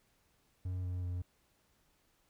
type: tone with pitch steps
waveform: triangle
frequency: 91.5 / 90.34 / 89.2 Hz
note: F#2 / F#2 / F2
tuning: -19 / -41 / +37 cents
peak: -33 dBFS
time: 0.65-1.22 s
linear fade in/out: 5 ms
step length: 190 ms
effects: pink hiss -73 dBFS RMS until 2.29 s